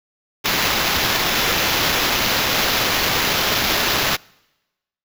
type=noise with sample-and-hold; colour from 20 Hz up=violet; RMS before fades=-19 dBFS; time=0.44-4.17 s; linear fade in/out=20 ms; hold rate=8820 Hz; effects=noise-tail reverb RT60 1.0 s tail -26 dB re dry